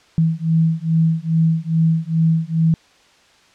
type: beating tone pair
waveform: sine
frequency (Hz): 161.3 / 163.7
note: E3 / E3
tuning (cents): -37 / -12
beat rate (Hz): 2.4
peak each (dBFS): -17 / -17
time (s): 0.18-2.74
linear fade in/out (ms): 0
effects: white hiss -52 dBFS RMS until 3.54 s + low-pass 5000 Hz 12 dB/octave